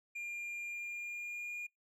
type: tone with pitch glide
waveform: triangle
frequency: 2400 to 2425 Hz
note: D7 to D#7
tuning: +37 to -45 cents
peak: -38 dBFS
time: 0.15-1.67 s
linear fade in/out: 10 ms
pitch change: +18 cents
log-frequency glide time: 0.69-1.55 s
effects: noise-tail reverb RT60 0.2 s tail -26 dB re dry